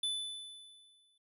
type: tone with exponential decay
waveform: square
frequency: 3498 Hz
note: A7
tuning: 11 cents flat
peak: -31 dBFS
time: 0.03-1.18 s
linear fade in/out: 5 ms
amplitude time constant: 250 ms
effects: noise-tail reverb RT60 0.1 s tail -18 dB re dry + resampled to 32000 Hz